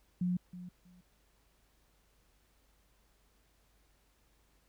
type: tone with echo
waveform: sine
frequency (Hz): 179.2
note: F3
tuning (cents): +45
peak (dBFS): -29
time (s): 0.21-0.37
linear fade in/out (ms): 5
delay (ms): 320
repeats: 2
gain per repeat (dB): -14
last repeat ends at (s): 1.01
effects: added 50 Hz sine -70 dBFS peak until 4.68 s + pink hiss -72 dBFS RMS until 4.68 s